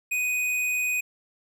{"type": "tone with tanh clipping", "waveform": "sine", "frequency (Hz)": 2492, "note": "D#7", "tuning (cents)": 2, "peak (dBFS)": -25, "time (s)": [0.11, 1.01], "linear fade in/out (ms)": 10, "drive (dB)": 16, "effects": []}